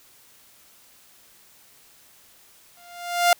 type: tone with exponential growth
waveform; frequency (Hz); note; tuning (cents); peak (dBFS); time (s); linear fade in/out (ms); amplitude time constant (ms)
sawtooth; 700; F5; +4; -9; 2.77-3.33; 2; 120
effects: white hiss -54 dBFS RMS until 3.39 s